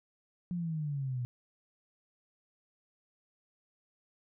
sine exponential sweep, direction down, 180 to 120.6 Hz, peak -32 dBFS, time 0.51-1.25 s, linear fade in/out 0 ms, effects none

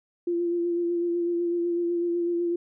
sine tone with vibrato, 344.9 Hz, F4, 22 cents flat, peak -23 dBFS, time 0.27-2.56 s, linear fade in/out 5 ms, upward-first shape sine, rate 8 Hz, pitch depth 22 cents each way, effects none

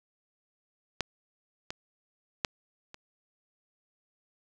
clicks, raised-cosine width 0.2 ms, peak -11 / -18 / -9 / -27 dBFS, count 4, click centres 1.007 / 1.705 / 2.448 / 2.944 s, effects none

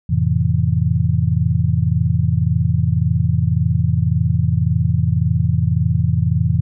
sine chord, F major seventh, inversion none, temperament just, 87.31 / 109.13 / 130.96 / 163.7 Hz, F2 / A2 / C3 / E3, 0 / -14 / +2 / -12 cents, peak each -19 dBFS, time 0.09-6.61 s, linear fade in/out 10 ms, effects none

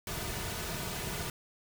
pink noise with comb filter, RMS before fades -37 dBFS, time 0.07-1.3 s, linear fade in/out 2 ms, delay 3.7 ms, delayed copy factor -0.55, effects none

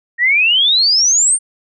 sine exponential sweep, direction up, 1851 to 9050 Hz, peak -9 dBFS, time 0.18-1.39 s, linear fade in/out 50 ms, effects none

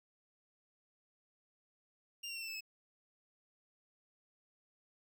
25% pulse tone with pitch steps, 2794 / 2752 / 2711 / 2671 / 2631 / 2592 Hz, F7 / F7 / E7 / E7 / E7 / E7, 0 / -26 / +48 / +22 / -4 / -30 cents, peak -38 dBFS, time 2.23-2.608 s, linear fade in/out 10 ms, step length 63 ms, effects none

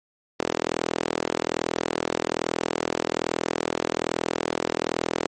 sawtooth tone with high-pass filter, 41.2 Hz, E1, in tune, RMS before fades -27 dBFS, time 0.39-5.27 s, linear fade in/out 10 ms, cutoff 380 Hz, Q 1.5, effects MP3 32 kbps

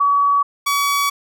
sine / sawtooth tone pair in turn, 1135 / 1135 Hz, C#6 / C#6, +41 / +41 cents, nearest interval unison, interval 0 cents, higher neither, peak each -12 / -12 dBFS, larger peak neither, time 0-0.43 / 0.66-1.1 s, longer second, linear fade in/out 10 ms, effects none

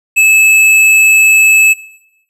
square tone, 2605 Hz, E7, 21 cents flat, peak -5 dBFS, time 0.16-1.74 s, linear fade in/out 20 ms, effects noise-tail reverb RT60 0.9 s tail -18 dB re dry + low-pass 12000 Hz 12 dB/octave

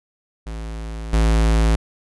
square tone with level steps, 55 Hz, A1, in tune, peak -28 / -14 dBFS, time 0.46-1.76 s, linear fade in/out 10 ms, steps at 1.13 s, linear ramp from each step 5 ms, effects resampled to 24000 Hz

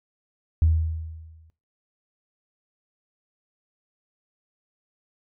sine tone with exponential decay, 80.3 Hz, E2, 45 cents flat, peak -13 dBFS, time 0.62-1.5 s, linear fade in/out 0 ms, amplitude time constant 190 ms, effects noise-tail reverb RT60 0.3 s tail -18 dB re dry + tanh soft clip ceiling -9 dBFS

